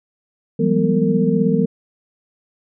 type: tone cluster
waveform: sine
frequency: 165.7 / 188.7 / 204.5 / 244.3 / 455.8 Hz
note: E3 / F#3 / G#3 / B3 / A#4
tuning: +9 / +34 / -26 / -19 / -39 cents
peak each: -20 dBFS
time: 0.59-1.66 s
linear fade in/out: 10 ms
effects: none